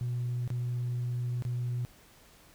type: tone with dropouts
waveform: sine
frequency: 122.2 Hz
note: B2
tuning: 18 cents flat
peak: -28 dBFS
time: 0.01-1.85 s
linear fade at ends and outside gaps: 0 ms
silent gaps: 0.477-0.503 / 1.423-1.451 s
effects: tanh soft clip ceiling -27 dBFS + pink hiss -58 dBFS RMS until 2.54 s